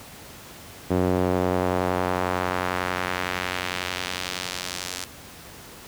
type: tone with band-pass filter sweep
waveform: sawtooth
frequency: 91 Hz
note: F#2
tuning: 28 cents flat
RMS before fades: -26 dBFS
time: 0.9-5.05 s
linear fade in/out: 10 ms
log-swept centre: 380 to 6600 Hz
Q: 0.92
effects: pink hiss -43 dBFS RMS until 5.87 s + high-pass 60 Hz 12 dB/octave